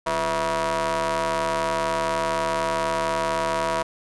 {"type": "ring-modulated tone", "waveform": "sawtooth", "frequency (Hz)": 155.1, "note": "D#3", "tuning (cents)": -5, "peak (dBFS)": -15, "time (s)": [0.06, 3.83], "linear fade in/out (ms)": 10, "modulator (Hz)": 811, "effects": ["resampled to 24000 Hz"]}